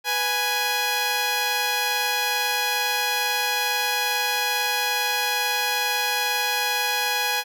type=tone pair together; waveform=10% pulse; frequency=493.9 / 830.6 Hz; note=B4 / G#5; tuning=0 / 0 cents; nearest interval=major sixth; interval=900 cents; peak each=-21 / -14 dBFS; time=0.04-7.44 s; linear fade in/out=50 ms; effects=none